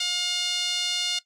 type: tone with band-pass filter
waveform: 5% pulse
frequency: 713 Hz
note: F5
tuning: 36 cents sharp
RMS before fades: -27 dBFS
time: 0-1.19 s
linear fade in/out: 5 ms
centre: 3500 Hz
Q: 1.8
effects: noise-tail reverb RT60 0.1 s tail -17 dB re dry